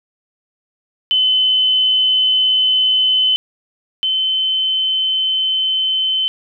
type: tone pair in turn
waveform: sine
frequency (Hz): 3039 / 3064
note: F#7 / G7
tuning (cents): +46 / -40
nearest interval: unison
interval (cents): 14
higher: second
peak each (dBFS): -11 / -14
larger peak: first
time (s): 1.11-3.36 / 4.03-6.28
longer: neither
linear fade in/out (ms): 0
effects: none